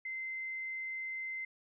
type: tone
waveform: sine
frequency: 2072 Hz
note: C7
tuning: 17 cents flat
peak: -37 dBFS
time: 0.05-1.45 s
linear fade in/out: 5 ms
effects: none